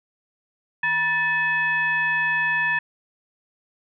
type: tone with frequency modulation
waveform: sine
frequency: 1760 Hz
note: A6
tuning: in tune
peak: -19 dBFS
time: 0.83-2.79 s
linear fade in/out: 5 ms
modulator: 800 Hz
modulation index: 0.73
effects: none